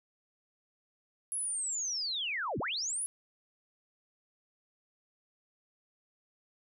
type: linear two-way sweep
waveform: sine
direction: down then up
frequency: 10810 to 73 to 10810 Hz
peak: -32 dBFS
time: 1.32-3.06 s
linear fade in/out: 0 ms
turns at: 2.59 s
effects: none